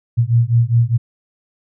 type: beating tone pair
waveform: sine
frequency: 115.2 / 120.1 Hz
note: A#2 / B2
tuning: -20 / -48 cents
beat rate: 4.9 Hz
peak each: -14 dBFS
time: 0.17-0.98 s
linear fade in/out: 20 ms
effects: none